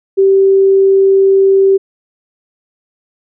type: tone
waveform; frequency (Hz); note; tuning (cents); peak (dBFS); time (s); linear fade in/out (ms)
sine; 388.4; G4; -16; -5; 0.17-1.78; 20
effects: none